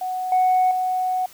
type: tone with level steps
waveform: sine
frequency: 740 Hz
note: F#5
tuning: in tune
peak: -23 / -13 / -19 dBFS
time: 0.01-1.26 s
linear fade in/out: 5 ms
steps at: 0.32 / 0.71 s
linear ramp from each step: 2 ms
effects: tanh soft clip ceiling -12 dBFS + white hiss -47 dBFS RMS until 1.33 s